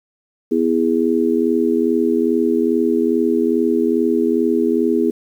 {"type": "chord", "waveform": "sine", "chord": "E major", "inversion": "second", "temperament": "just", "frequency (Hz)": [247.2, 329.6, 412], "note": ["B3", "E4", "G#4"], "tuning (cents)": [2, 0, -14], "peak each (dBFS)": -18, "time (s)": [0.51, 5.11], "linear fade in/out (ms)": 10, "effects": ["8-bit"]}